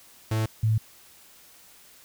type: tone pair in turn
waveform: 45% pulse / sine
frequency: 109.9 / 109.9 Hz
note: A2 / A2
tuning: -2 / -2 cents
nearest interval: unison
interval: 0 cents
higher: neither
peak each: -23 / -19 dBFS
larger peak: second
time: 0.31-0.46 / 0.63-0.78 s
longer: neither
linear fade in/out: 5 ms
effects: white hiss -53 dBFS RMS until 2.04 s